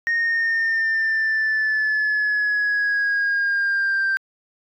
sine linear sweep, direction down, 1857 to 1568 Hz, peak -16 dBFS, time 0.07-4.17 s, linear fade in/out 0 ms, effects tanh soft clip ceiling -16 dBFS

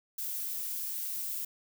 violet noise, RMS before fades -36 dBFS, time 0.18-1.45 s, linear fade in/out 5 ms, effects none

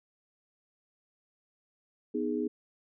sine chord, G# minor, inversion first, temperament equal, 246.9 / 311.1 / 415.3 Hz, B3 / D#4 / G#4, 0 / 0 / 0 cents, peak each -33 dBFS, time 2.14-2.48 s, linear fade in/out 10 ms, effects none

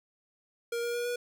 square tone with pitch steps, 469.8 / 474.7 / 479.7 / 484.7 Hz, A#4 / A#4 / A#4 / B4, +13 / +31 / +50 / -32 cents, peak -31 dBFS, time 0.72-1.16 s, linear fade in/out 5 ms, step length 110 ms, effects none

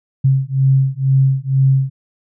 sine beating tone pair, 133.3 / 135.4 Hz, C3 / C#3, +33 / -40 cents, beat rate 2.1 Hz, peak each -14 dBFS, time 0.24-1.9 s, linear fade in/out 10 ms, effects none

